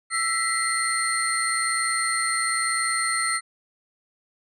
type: tone cluster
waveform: sine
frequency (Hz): 1328 / 1935 / 2056 / 4238 / 8850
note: E6 / B6 / C7 / C8 / C#9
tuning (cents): +12 / -36 / -31 / +21 / -4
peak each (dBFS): -26 / -29 / -29 / -30 / -26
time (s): 0.1-3.41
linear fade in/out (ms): 50
effects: tanh soft clip ceiling -13 dBFS